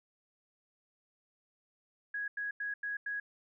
sine tone bursts, 1661.2 Hz, G#6, in tune, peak -34 dBFS, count 5, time 2.14-3.2 s, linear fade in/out 5 ms, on 140 ms, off 90 ms, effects none

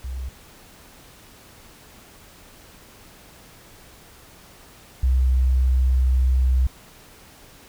sine tone pair in turn, 64.1 / 64.1 Hz, C2 / C2, -35 / -35 cents, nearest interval unison, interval 0 cents, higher neither, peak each -27 / -15 dBFS, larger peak second, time 0.04-0.29 / 5.03-6.67 s, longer second, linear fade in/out 5 ms, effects pink hiss -48 dBFS RMS until 7.68 s

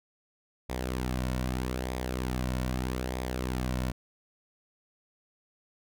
sawtooth tone with flanger, 63.1 Hz, B1, 38 cents sharp, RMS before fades -32 dBFS, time 0.69-3.92 s, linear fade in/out 10 ms, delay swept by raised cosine 0.69 to 2.49 ms, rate 0.8 Hz, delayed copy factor -0.5, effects none

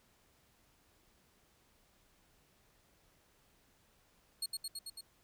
25% pulse tone with echo, 4314 Hz, C#8, 48 cents flat, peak -30 dBFS, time 4.42-4.46 s, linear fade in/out 5 ms, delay 110 ms, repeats 5, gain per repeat -2 dB, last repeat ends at 5.01 s, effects pink hiss -70 dBFS RMS until 5.23 s

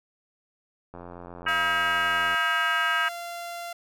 click train, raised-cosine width 1 ms, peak -27 dBFS, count 124, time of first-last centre 0.94-2.344 s, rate 87.6 Hz
harmonic tone, 320 Hz, D#4, 49 cents sharp, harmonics 3 / 4 / 5 / 6 / 7 / 8 / 9, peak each -34 / -27 / -25 / -35 / -36 / -38 / -32 dBFS, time 1.46-3.09 s, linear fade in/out 10 ms
sawtooth tone, 690 Hz, F5, 21 cents flat, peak -30 dBFS, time 1.48-3.73 s, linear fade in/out 5 ms
effects none

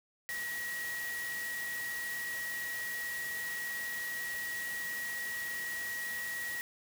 sine tone in noise, 1909 Hz, A#6, 41 cents sharp, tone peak -36 dBFS, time 0.29-6.61 s, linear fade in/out 0 ms, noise white, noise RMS -44 dBFS, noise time 0.29-6.61 s, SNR +5 dB, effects none

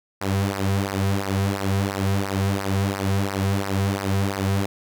sawtooth tone with flanger, 98 Hz, G2, in tune, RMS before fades -23 dBFS, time 0.21-4.66 s, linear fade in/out 5 ms, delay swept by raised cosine 0.28 to 3.58 ms, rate 2.9 Hz, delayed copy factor -0.8, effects none

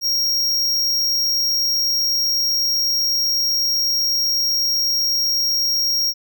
square tone, 5588 Hz, F8, in tune, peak -17 dBFS, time 0.01-6.14 s, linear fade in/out 50 ms, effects none

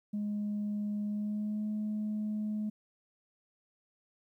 sine tone with pitch glide, 207.7 to 212.4 Hz, G#3 to G#3, 0 to +39 cents, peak -30 dBFS, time 0.13-2.7 s, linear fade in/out 10 ms, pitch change +39 cents, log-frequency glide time 1.06-1.67 s, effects tanh soft clip ceiling -29 dBFS + 12-bit

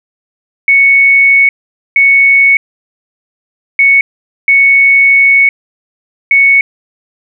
sine tone bursts at uneven times, 2217 Hz, C#7, in tune, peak -3 dBFS, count 5, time 0.68-1.49 / 1.96-2.57 / 3.79-4.01 / 4.48-5.49 / 6.31-6.61 s, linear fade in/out 2 ms, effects none

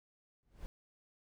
brown noise with exponential growth, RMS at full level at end -42 dBFS, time 0.43-0.66 s, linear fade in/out 0 ms, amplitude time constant 50 ms, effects none

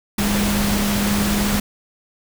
sine tone in noise, 204.2 Hz, G#3, 29 cents flat, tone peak -19 dBFS, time 0.18-1.6 s, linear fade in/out 5 ms, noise pink, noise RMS -22 dBFS, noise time 0.18-1.6 s, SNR 0 dB, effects none

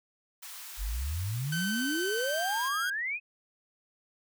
white high-pass noise, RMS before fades -44 dBFS, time 0.42-2.69 s, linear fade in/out 10 ms, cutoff 810 Hz, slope 24 dB/octave
sine exponential sweep, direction up, 43.65 to 2585 Hz, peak -30 dBFS, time 0.77-3.2 s, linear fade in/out 50 ms
sawtooth tone with pitch glide, 1531 to 1621.1 Hz, G6 to G#6, -41 to -42 cents, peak -28 dBFS, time 1.52-2.9 s, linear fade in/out 5 ms, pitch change +99 cents, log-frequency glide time 2.21-2.65 s
effects none

